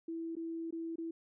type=tone with dropouts; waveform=sine; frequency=329.6 Hz; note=E4; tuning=in tune; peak=-37 dBFS; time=0.08-1.11 s; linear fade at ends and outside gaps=5 ms; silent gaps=0.354-0.366 / 0.708-0.725 / 0.958-0.982 s; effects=none